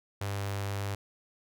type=tone with notch filter; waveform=sawtooth; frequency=99.8 Hz; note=G2; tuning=32 cents sharp; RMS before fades=-34 dBFS; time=0.21-0.95 s; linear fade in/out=5 ms; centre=230 Hz; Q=0.87; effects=none